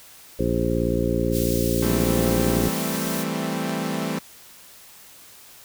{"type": "harmonic tone", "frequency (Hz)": 58.27, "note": "A#1", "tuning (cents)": 0, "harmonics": [1, 2, 3, 4, 5, 6, 7, 9], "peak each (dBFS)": [-28, -28, -28, -28, -28, -28, -28, -28], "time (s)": [0.39, 2.69], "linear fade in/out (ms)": 5}
{"type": "band-stop noise", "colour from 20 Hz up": "white", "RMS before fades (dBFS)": -32, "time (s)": [1.31, 3.26], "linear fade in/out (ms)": 50, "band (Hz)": [130, 3400], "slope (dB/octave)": 12}
{"type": "chord", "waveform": "sawtooth", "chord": "A minor seventh", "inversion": "second", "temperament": "equal with one note detuned", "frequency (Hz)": [164.15, 196, 220, 261.6], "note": ["E3", "G3", "A3", "C4"], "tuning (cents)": [-7, 0, 0, 0], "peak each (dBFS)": -26, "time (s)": [1.82, 4.19], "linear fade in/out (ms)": 5}
{"effects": ["white hiss -47 dBFS RMS until 5.64 s"]}